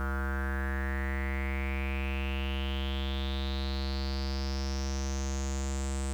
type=tone with low-pass filter sweep; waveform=square; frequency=67.6 Hz; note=C#2; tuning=43 cents flat; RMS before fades=-32 dBFS; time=0-6.13 s; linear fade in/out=0 ms; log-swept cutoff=1400 to 8200 Hz; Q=7.1; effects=9-bit